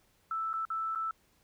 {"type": "tone with dropouts", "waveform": "sine", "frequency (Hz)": 1320, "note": "E6", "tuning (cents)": 2, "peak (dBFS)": -31, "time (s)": [0.31, 1.11], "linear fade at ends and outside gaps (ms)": 2, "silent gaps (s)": [[0.531, 0.538], [0.652, 0.702], [0.95, 0.957]], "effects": ["pink hiss -69 dBFS RMS until 1.43 s"]}